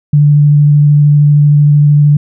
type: tone with vibrato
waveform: sine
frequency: 146.83 Hz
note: D3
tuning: in tune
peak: -3 dBFS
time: 0.13-2.17 s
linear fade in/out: 5 ms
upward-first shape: sine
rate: 13 Hz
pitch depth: 11 cents each way
effects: none